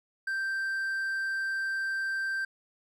triangle tone, 1568 Hz, G6, in tune, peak -27 dBFS, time 0.27-2.45 s, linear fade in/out 5 ms, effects none

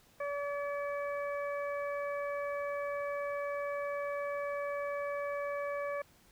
harmonic tone, 572 Hz, D5, 46 cents flat, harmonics 1 / 2 / 3 / 4, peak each -35 / -41 / -45 / -47 dBFS, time 0.2-6.02 s, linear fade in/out 5 ms, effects pink hiss -64 dBFS RMS until 6.31 s

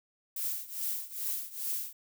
violet noise with tremolo, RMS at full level -32 dBFS, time 0.36-1.93 s, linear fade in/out 5 ms, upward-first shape triangle, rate 2.4 Hz, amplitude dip 90%, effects none

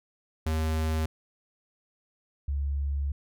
square / sine tone pair in turn, 79.1 / 70.32 Hz, D#2 / C#2, +29 / +25 cents, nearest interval major second, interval 204 cents, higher first, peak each -26 dBFS, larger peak neither, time 0.46-1.06 / 2.48-3.12 s, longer second, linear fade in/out 5 ms, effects none

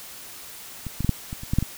clicks, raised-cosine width 5 ms, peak -19 / -15 / -11 / -6 / -19 / -23 / -11 / -6 / -13 dBFS, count 9, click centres 0.867 / 1.006 / 1.046 / 1.093 / 1.329 / 1.434 / 1.535 / 1.586 / 1.626 s, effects white hiss -41 dBFS RMS until 1.77 s

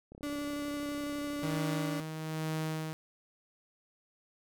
click train, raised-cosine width 2 ms, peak -36 dBFS, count 50, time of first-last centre 0.12-1.57 s, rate 33.8 Hz
35% pulse tone with vibrato, 290 Hz, D4, 22 cents flat, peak -33 dBFS, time 0.23-2 s, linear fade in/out 0 ms, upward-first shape triangle, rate 12 Hz, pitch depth 12 cents each way
sawtooth tone with tremolo, 157.7 Hz, D#3, 24 cents sharp, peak -28 dBFS, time 1.43-2.93 s, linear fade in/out 0 ms, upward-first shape sine, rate 1.1 Hz, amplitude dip 50%
effects none

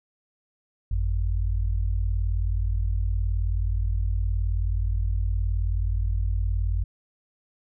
sine tone pair together, 50.01 / 89.1 Hz, G1 / F2, +35 / +35 cents, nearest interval minor seventh, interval 1000 cents, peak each -23 / -27 dBFS, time 0.91-6.84 s, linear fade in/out 5 ms, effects none

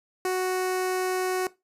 sawtooth tone with notch filter, 370 Hz, F#4, in tune, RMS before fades -26 dBFS, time 0.25-1.47 s, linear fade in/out 2 ms, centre 3400 Hz, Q 1.7, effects noise-tail reverb RT60 0.2 s tail -18 dB re dry + resampled to 32000 Hz

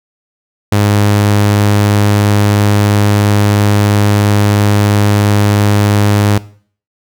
sawtooth tone, 103 Hz, G#2, 14 cents flat, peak -4 dBFS, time 0.72-6.38 s, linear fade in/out 5 ms, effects noise-tail reverb RT60 0.5 s tail -19 dB re dry

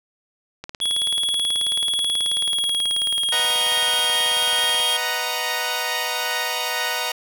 click train, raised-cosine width 0.2 ms, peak -15 dBFS, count 78, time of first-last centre 0.64-4.802 s, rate 18.5 Hz
square tone with pitch glide, 3352 to 3234 Hz, G#7 to G#7, +15 to -47 cents, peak -20 dBFS, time 0.81-4.97 s, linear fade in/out 5 ms, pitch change -62 cents, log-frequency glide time 2.17-3.75 s
10% pulse chord, B major seventh, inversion none, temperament equal, 493.9 / 622.3 / 740 / 932.3 Hz, B4 / D#5 / F#5 / A#5, 0 / 0 / 0 / 0 cents, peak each -22 / -21 / -20 / -17 dBFS, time 3.32-7.12 s, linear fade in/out 5 ms
effects none

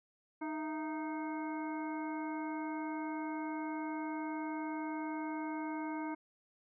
harmonic tone with a mistuned harmonic, 309.9 Hz, D#4, 7 cents flat, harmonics 1 / 2 / 3 / 4 / 5 / 7, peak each -38 / -48 / -43 / -52 / -51 / -51 dBFS, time 0.41-6.15 s, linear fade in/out 10 ms, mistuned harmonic 2, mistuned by +100 cents, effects none

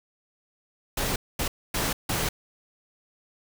pink noise bursts at uneven times, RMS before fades -27 dBFS, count 4, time 0.97-1.16 / 1.39-1.48 / 1.74-1.93 / 2.09-2.29 s, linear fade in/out 5 ms, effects none

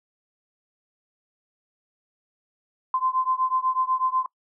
sine beating tone pair, 1031 / 1039.1 Hz, C6 / C6, -26 / -12 cents, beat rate 8.1 Hz, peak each -24 / -25 dBFS, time 2.94-4.26 s, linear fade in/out 2 ms, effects noise-tail reverb RT60 0.1 s tail -24 dB re dry

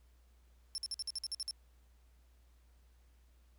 35% pulse tone bursts, 5370 Hz, E8, 31 cents sharp, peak -34 dBFS, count 10, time 0.75-1.509 s, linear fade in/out 0 ms, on 30 ms, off 51 ms, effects added 60 Hz sine -62 dBFS peak until 3.58 s + pink hiss -75 dBFS RMS until 3.58 s

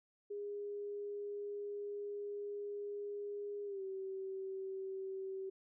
sine tone with pitch glide, 409 to 383.8 Hz, G#4 to G4, -26 to -37 cents, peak -40 dBFS, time 0.3-5.5 s, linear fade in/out 10 ms, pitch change -111 cents, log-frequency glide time 3.65-3.82 s, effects none

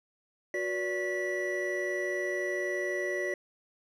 triangle tone cluster, 365.3 / 486.4 / 578 / 1954 Hz, F#4 / B4 / D5 / B6, -22 / -26 / -28 / -19 cents, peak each -32 / -40 / -33 / -32 dBFS, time 0.54-3.34 s, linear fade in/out 2 ms, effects none

